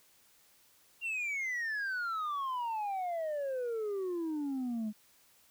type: exponential sweep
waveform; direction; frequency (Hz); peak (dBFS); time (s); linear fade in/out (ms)
sine; down; 2794 to 207.7; -30; 1.01-4.93; 50
effects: tanh soft clip ceiling -32 dBFS + white hiss -65 dBFS RMS until 5.5 s

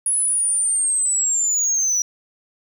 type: linear sweep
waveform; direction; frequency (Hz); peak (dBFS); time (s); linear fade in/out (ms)
sine; down; 10390 to 5810; -14; 0.06-2.02; 2
effects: tanh soft clip ceiling -16 dBFS + 8-bit

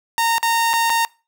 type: tone with dropouts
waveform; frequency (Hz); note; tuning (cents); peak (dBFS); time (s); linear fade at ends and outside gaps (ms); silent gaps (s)
sawtooth; 921; A#5; -21; -12; 0.18-1.05; 0; 0.382-0.429 / 0.733-0.737 / 0.897-0.901
effects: noise-tail reverb RT60 0.3 s tail -23 dB re dry

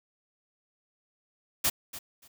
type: noise with echo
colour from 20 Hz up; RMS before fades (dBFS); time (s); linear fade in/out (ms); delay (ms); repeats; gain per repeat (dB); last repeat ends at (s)
white; -25; 1.64-1.7; 10; 290; 2; -15; 2.28
effects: none

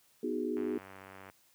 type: chord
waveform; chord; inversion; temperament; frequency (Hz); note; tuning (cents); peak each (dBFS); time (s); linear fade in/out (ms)
sine; G# minor seventh; first; equal; 246.9 / 311.1 / 370 / 415.3; B3 / D#4 / F#4 / G#4; 0 / 0 / 0 / 0; -37; 0.23-0.78; 5
type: click train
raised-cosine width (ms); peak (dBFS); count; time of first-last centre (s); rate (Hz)
0.5; -34; 71; 0.57-1.299; 96
effects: white hiss -67 dBFS RMS until 1.54 s + high-pass 60 Hz 12 dB/octave

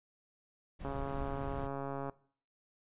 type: noise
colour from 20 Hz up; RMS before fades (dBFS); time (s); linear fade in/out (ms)
brown; -42; 0.79-1.68; 20
type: click train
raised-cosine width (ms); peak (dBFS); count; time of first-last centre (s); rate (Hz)
1; -26; 173; 0.85-2.096; 138
effects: noise-tail reverb RT60 0.5 s tail -20 dB re dry + resampled to 8000 Hz

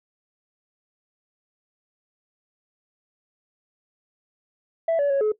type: tone with pitch steps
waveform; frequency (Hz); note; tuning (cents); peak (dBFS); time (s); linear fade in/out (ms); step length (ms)
sine; 660 / 571 / 553 / 427.2; E5 / D5 / C#5 / G#4; +2 / -49 / -4 / +49; -16; 4.88-5.32; 5; 110
effects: noise-tail reverb RT60 0.1 s tail -19 dB re dry + tanh soft clip ceiling -17 dBFS

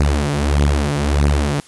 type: beating tone pair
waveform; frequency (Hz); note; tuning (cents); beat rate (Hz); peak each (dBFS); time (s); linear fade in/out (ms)
sawtooth; 71.3 / 72.9; C#2 / D2; +49 / -12; 1.6; -13; 0-1.6; 0
effects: white hiss -45 dBFS RMS until 1.67 s + resampled to 24000 Hz

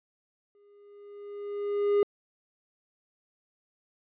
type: tone with exponential growth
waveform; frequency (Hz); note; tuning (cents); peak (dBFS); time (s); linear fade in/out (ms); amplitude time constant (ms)
triangle; 408.4; G#4; -29; -17; 0.55-2.03; 1; 320
effects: resampled to 8000 Hz

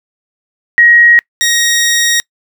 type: tone pair in turn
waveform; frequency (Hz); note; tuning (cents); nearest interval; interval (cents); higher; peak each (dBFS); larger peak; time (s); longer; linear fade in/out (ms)
sine / 15% pulse; 1890 / 1880; A#6 / A#6; +23 / +14; unison; 9; first; -3; neither; 0.78-1.19 / 1.41-2.2; second; 0
effects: noise-tail reverb RT60 0.1 s tail -26 dB re dry

